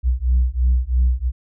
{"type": "beating tone pair", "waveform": "sine", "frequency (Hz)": [60.8, 63.8], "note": ["B1", "C2"], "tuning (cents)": [-26, -43], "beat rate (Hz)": 3, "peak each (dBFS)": -16, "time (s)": [0.03, 1.32], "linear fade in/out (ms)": 50, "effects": ["tanh soft clip ceiling -10 dBFS"]}